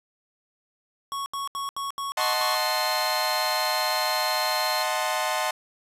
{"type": "tone bursts", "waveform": "square", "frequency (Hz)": 1108.7, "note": "C#6", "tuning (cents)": 0, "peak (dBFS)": -29, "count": 7, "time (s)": [1.12, 2.55], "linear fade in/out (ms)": 0, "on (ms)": 140, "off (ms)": 75}
{"type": "chord", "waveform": "sawtooth", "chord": "D# diminished seventh", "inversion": "none", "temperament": "equal", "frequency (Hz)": [622.3, 740, 880, 1046.5], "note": ["D#5", "F#5", "A5", "C6"], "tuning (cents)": [0, 0, 0, 0], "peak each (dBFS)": -26, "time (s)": [2.17, 5.51], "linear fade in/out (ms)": 5}
{"type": "tone", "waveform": "square", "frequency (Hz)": 4186, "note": "C8", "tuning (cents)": 0, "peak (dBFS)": -31, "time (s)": [2.21, 4.83], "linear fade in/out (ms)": 2}
{"effects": ["resampled to 32000 Hz", "9-bit"]}